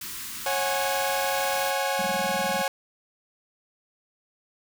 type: band-stop noise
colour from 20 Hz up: white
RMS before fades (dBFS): -36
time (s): 0.01-1.71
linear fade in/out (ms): 5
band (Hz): 370 to 980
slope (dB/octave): 48
type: chord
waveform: sawtooth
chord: C# suspended fourth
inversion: none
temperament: equal with one note detuned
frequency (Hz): 546.7 / 740 / 830.6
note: C#5 / F#5 / G#5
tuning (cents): -24 / 0 / 0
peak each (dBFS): -24 / -26 / -25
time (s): 0.46-2.68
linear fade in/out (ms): 2
type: tone bursts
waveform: triangle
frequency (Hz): 196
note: G3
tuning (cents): 0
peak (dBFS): -29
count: 13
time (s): 1.99-2.617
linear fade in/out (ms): 2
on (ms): 27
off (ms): 23
effects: none